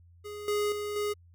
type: tone with level steps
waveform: square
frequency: 415.3 Hz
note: G#4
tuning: in tune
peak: -39 / -27 / -33 / -29 dBFS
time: 0.24-1.14 s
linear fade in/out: 20 ms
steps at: 0.48 / 0.72 / 0.96 s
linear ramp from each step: 2 ms
effects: added 86 Hz sine -54 dBFS peak until 1.34 s